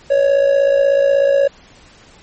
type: tone with amplitude modulation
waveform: triangle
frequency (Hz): 557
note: C#5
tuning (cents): +8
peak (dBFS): -5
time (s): 0.1-1.48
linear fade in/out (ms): 10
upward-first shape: sine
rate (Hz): 56.4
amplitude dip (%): 65
effects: pink hiss -45 dBFS RMS until 2.22 s + MP3 32 kbps